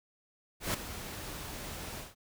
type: noise with ADSR envelope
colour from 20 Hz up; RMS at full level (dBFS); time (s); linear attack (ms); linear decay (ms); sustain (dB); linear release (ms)
pink; -30; 0.6-2.15; 140; 7; -12; 170
effects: none